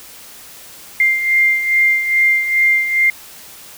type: beating tone pair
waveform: sine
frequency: 2100 / 2102.4 Hz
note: C7 / C7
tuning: +6 / +8 cents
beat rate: 2.4 Hz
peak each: -12 / -19 dBFS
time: 1-3.1 s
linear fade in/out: 2 ms
effects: white hiss -38 dBFS RMS until 3.77 s